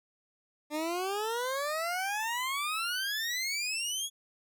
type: exponential sweep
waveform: 20% pulse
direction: up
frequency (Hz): 294.4 to 3386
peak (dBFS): -26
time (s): 0.7-4.1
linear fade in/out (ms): 50
effects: none